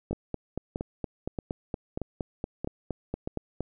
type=two click trains; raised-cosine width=2 ms; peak=-18 / -17 dBFS; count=6 / 16; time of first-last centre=0.13-3.275 / 0.11-3.607 s; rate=1.59 / 4.29 Hz; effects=none